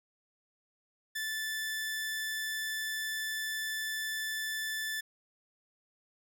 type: tone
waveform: sawtooth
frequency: 1754 Hz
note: A6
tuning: 6 cents flat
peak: -30 dBFS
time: 1.15-5.01 s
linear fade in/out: 10 ms
effects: none